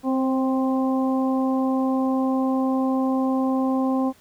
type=harmonic tone with a mistuned harmonic; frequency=262.1 Hz; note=C4; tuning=3 cents sharp; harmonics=1 / 2 / 3 / 4; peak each=-20 / -28 / -30 / -32 dBFS; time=0.03-4.13 s; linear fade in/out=50 ms; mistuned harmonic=2; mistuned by=+18 cents; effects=pink hiss -55 dBFS RMS until 4.2 s